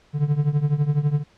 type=tone with tremolo; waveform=triangle; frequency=146.83 Hz; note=D3; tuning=in tune; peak=-12 dBFS; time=0.13-1.24 s; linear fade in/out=50 ms; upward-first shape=triangle; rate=12 Hz; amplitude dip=90%; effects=pink hiss -57 dBFS RMS until 1.37 s + low-pass 5000 Hz 12 dB/octave